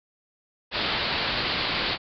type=low-pass noise; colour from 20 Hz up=white; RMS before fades=-27 dBFS; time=0.71-1.98 s; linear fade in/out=50 ms; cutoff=4700 Hz; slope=96 dB/octave; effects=none